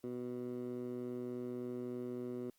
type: tone with band-pass filter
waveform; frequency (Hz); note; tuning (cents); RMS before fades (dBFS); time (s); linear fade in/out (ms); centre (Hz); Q
15% pulse; 123.47; B2; 0; -42; 0.04-2.5; 0; 320; 2.1
effects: white hiss -75 dBFS RMS until 2.58 s + Opus 48 kbps